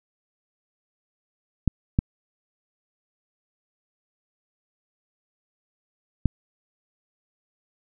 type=clicks; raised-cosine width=5 ms; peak=-6 dBFS; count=3; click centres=1.677 / 1.989 / 6.257 s; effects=none